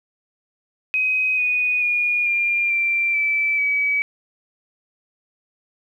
sine tone with pitch steps, 2521 / 2479 / 2438 / 2397 / 2358 / 2318 / 2280 Hz, D#7 / D#7 / D#7 / D7 / D7 / D7 / C#7, +22 / -7 / -36 / +35 / +6 / -23 / +48 cents, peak -17 dBFS, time 0.94-4.02 s, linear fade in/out 0 ms, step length 440 ms, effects 9-bit

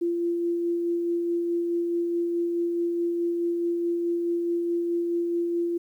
sine tone with tremolo, 343 Hz, F4, 31 cents flat, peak -22 dBFS, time 0.01-5.78 s, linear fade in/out 10 ms, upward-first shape sine, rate 4.7 Hz, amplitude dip 25%, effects 10-bit

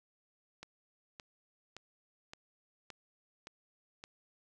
click train, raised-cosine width 0.2 ms, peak -29 dBFS, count 7, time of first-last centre 0.63-4.039 s, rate 1.76 Hz, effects none

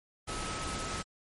sine tone in noise, 1288 Hz, E6, 41 cents flat, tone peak -41 dBFS, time 0.27-1.03 s, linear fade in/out 20 ms, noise pink, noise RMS -37 dBFS, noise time 0.27-1.03 s, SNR -7 dB, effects MP3 48 kbps

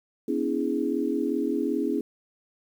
sine chord, C# minor seventh, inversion third, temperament equal with one note detuned, 246.9 / 284.5 / 329.6 / 415.3 Hz, B3 / C#4 / E4 / G#4, 0 / +45 / 0 / 0 cents, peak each -30 / -28 / -29 / -30 dBFS, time 0.28-2.01 s, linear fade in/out 5 ms, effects 9-bit

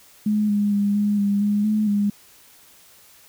sine tone with pitch steps, 211 / 205.4 / 202.8 / 206.4 / 201.7 / 206.2 / 213.7 / 204.2 Hz, G#3 / G#3 / G#3 / G#3 / G3 / G#3 / G#3 / G#3, +28 / -19 / -41 / -10 / +50 / -12 / +50 / -29 cents, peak -17 dBFS, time 0.26-2.1 s, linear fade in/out 5 ms, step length 230 ms, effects white hiss -51 dBFS RMS until 3.28 s

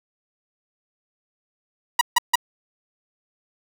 sawtooth tone bursts, 964 Hz, B5, 42 cents flat, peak -9 dBFS, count 3, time 1.99-2.356 s, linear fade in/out 5 ms, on 22 ms, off 150 ms, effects none

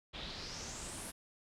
pink noise with low-pass filter sweep, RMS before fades -45 dBFS, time 0.13-1.12 s, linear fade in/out 20 ms, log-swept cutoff 3400 to 11000 Hz, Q 4.2, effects none

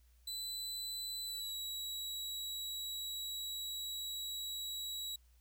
sawtooth tone with pitch glide, 3998 to 3889 Hz, B7 to B7, +20 to -27 cents, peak -37 dBFS, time 0.27-5.16 s, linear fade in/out 5 ms, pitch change -47 cents, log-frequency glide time 1.25-1.55 s, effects added 60 Hz sine -63 dBFS peak until 5.4 s + white hiss -75 dBFS RMS until 5.4 s

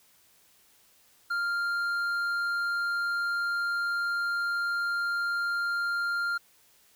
sine tone with hard clipping, 1396.9 Hz, F6, in tune, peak -28 dBFS, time 1.3-6.38 s, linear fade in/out 10 ms, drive 5 dB, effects white hiss -62 dBFS RMS until 6.95 s

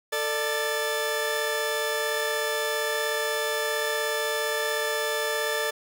sawtooth tone cluster, 445.2 / 594 / 1745 Hz, A4 / D5 / A6, +20 / +20 / -15 cents, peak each -26 dBFS, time 0.12-5.71 s, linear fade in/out 10 ms, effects none

